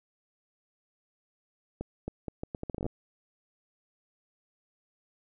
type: accelerating click train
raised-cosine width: 2 ms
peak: -21 dBFS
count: 14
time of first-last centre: 1.81-2.864 s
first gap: 270 ms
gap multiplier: 0.75
effects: none